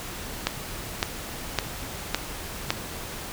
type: click train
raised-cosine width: 0.2 ms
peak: -4 dBFS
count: 5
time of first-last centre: 0.47-2.705 s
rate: 1.79 Hz
effects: pink hiss -36 dBFS RMS until 3.32 s